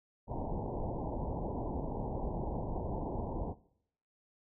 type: low-pass noise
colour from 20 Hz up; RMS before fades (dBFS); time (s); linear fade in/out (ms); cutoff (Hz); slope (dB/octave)
pink; -37; 0.27-3.55; 50; 960; 96
effects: noise-tail reverb RT60 0.7 s tail -20 dB re dry